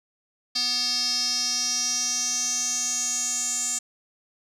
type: tone with band-pass filter sweep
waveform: square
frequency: 246.9 Hz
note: B3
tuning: in tune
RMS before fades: -26 dBFS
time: 0.55-3.79 s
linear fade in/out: 10 ms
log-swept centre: 4800 to 7300 Hz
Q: 8.3
effects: none